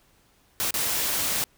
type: noise with dropouts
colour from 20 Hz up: white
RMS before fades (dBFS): -26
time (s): 0.6-1.44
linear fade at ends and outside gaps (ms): 0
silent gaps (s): 0.707-0.741
effects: pink hiss -62 dBFS RMS until 1.57 s